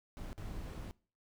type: noise with dropouts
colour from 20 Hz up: brown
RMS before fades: -43 dBFS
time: 0.17-0.91 s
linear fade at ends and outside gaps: 0 ms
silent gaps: 0.329-0.379 s
effects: noise-tail reverb RT60 0.4 s tail -22 dB re dry